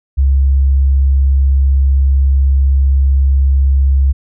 sine tone, 67.9 Hz, C#2, 35 cents flat, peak -7 dBFS, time 0.17-4.13 s, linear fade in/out 20 ms, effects none

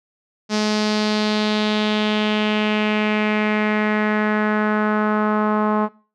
sawtooth tone with low-pass filter sweep, 212.5 Hz, G#3, 40 cents sharp, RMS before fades -19 dBFS, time 0.49-5.89 s, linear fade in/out 50 ms, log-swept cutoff 5400 to 1100 Hz, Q 2.8, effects noise-tail reverb RT60 0.4 s tail -22 dB re dry

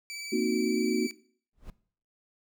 20% pulse tone with vibrato, 2306 Hz, D7, 32 cents flat, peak -32 dBFS, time 0.1-1.11 s, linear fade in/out 0 ms, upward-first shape sine, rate 18 Hz, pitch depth 19 cents each way
sine chord, C half-diminished seventh, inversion third, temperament equal, 233.1 / 261.6 / 311.1 / 370 Hz, Bb3 / C4 / Eb4 / Gb4, 0 / 0 / 0 / 0 cents, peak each -29 / -32 / -32 / -28 dBFS, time 0.32-1.07 s, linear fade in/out 10 ms
brown noise with exponential growth, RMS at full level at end -37 dBFS, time 1.53-1.7 s, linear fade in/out 1 ms, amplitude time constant 35 ms
effects noise-tail reverb RT60 0.5 s tail -19 dB re dry

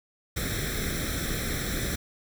pink noise with comb filter, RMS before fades -30 dBFS, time 0.36-1.96 s, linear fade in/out 10 ms, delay 0.53 ms, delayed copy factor +0.85, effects none

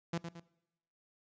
sawtooth tone with echo, 168.9 Hz, E3, 42 cents sharp, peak -29 dBFS, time 0.13-0.18 s, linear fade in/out 5 ms, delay 110 ms, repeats 2, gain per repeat -7 dB, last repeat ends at 0.4 s, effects noise-tail reverb RT60 0.9 s tail -22 dB re dry + resampled to 16000 Hz

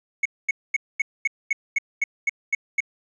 triangle tone bursts, 2201 Hz, C#7, 13 cents flat, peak -16 dBFS, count 11, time 0.23-2.805 s, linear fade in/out 5 ms, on 25 ms, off 230 ms, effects resampled to 22050 Hz + 9-bit

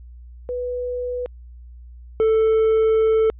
sine / triangle tone pair in turn, 493.9 / 441.7 Hz, B4 / A4, 0 / +7 cents, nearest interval major second, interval 193 cents, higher first, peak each -23 / -12 dBFS, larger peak second, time 0.49-1.26 / 2.2-3.3 s, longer second, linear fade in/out 0 ms, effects added 60 Hz sine -38 dBFS peak until 3.39 s + resampled to 8000 Hz

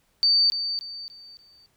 sine tone with echo, 4592 Hz, D8, 40 cents flat, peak -16 dBFS, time 0.23-0.5 s, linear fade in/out 0 ms, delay 290 ms, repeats 4, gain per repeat -9 dB, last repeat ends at 1.66 s, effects pink hiss -67 dBFS RMS until 1.76 s

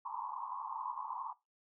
pink band-pass noise, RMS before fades -42 dBFS, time 0.05-1.33 s, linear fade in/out 5 ms, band 870 to 1100 Hz, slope 96 dB/octave, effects noise-tail reverb RT60 0.2 s tail -17 dB re dry

